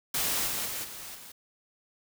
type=noise with level steps; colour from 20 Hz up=white; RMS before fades=-29 / -32 / -35 / -42 / -47 dBFS; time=0.14-1.32 s; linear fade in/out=5 ms; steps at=0.46 / 0.65 / 0.83 / 1.14 s; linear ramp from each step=20 ms; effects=none